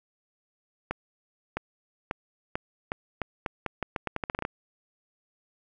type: accelerating click train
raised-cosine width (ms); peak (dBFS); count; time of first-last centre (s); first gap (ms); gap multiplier
0.5; -14; 18; 0.91-4.451; 660; 0.82
effects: none